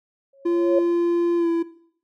sine tone with exponential growth, 548 Hz, C#5, 20 cents flat, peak -14 dBFS, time 0.33-0.79 s, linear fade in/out 5 ms, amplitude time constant 100 ms
triangle tone with pitch glide, 343.8 to 335 Hz, F4 to E4, -27 to +28 cents, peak -16 dBFS, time 0.45-1.63 s, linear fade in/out 10 ms, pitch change -45 cents, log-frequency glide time 1.37-1.48 s
effects noise-tail reverb RT60 0.6 s tail -17 dB re dry

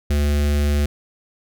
square tone with notch filter, 72.8 Hz, D2, 15 cents flat, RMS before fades -18 dBFS, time 0.1-0.86 s, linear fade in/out 5 ms, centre 960 Hz, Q 1.3, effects none

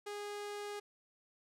sawtooth tone, 411.7 Hz, G#4, 15 cents flat, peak -37 dBFS, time 0.06-0.8 s, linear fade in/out 10 ms, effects low-pass 11000 Hz 12 dB/octave

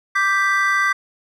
triangle chord, G major, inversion second, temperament equal, 1174.7 / 1568 / 1975.5 Hz, D6 / G6 / B6, 0 / 0 / 0 cents, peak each -18 dBFS, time 0.15-0.93 s, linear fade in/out 10 ms, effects none

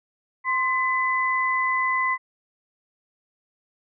sine tone pair together, 1046.5 / 2008 Hz, C6 / B6, 0 / +28 cents, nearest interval major seventh, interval 1128 cents, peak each -23 dBFS, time 0.44-2.18 s, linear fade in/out 50 ms, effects none

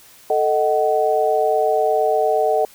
sine chord, D# diminished, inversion second, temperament equal with one note detuned, 440 / 622.3 / 750.8 Hz, A4 / D#5 / F#5, 0 / 0 / +25 cents, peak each -19 dBFS, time 0.3-2.65 s, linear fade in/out 2 ms, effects white hiss -47 dBFS RMS until 2.74 s

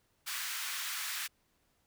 pink high-pass noise, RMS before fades -38 dBFS, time 0.26-1.28 s, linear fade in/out 20 ms, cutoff 1300 Hz, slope 24 dB/octave, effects pink hiss -74 dBFS RMS until 1.86 s

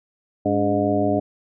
harmonic tone with a mistuned harmonic, 102.6 Hz, G#2, 21 cents flat, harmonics 1 / 2 / 3 / 4 / 5 / 6 / 7, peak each -28 / -26 / -22 / -26 / -32 / -23 / -26 dBFS, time 0.45-1.2 s, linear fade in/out 10 ms, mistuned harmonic 3, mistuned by -96 cents, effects none

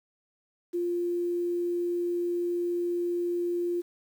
sine tone with quantisation, 349.2 Hz, F4, in tune, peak -26 dBFS, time 0.73-3.82 s, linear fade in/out 20 ms, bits 9, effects none

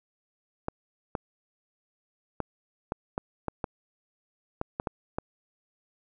clicks, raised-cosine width 1 ms, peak -15 dBFS, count 11, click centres 0.684 / 1.152 / 2.403 / 2.921 / 3.179 / 3.483 / 3.642 / 4.614 / 4.799 / 4.872 / 5.185 s, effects none

